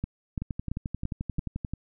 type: two click trains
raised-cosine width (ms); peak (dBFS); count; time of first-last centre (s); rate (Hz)
5; -17 / -19; 5 / 16; 0.04-1.391 / 0.42-1.736; 2.96 / 11.4
effects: none